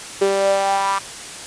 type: tone with high-pass filter sweep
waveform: sawtooth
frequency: 196 Hz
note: G3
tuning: in tune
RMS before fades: -18 dBFS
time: 0.21-0.99 s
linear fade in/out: 10 ms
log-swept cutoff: 410 to 1100 Hz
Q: 6.1
effects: white hiss -33 dBFS RMS until 1.46 s + resampled to 22050 Hz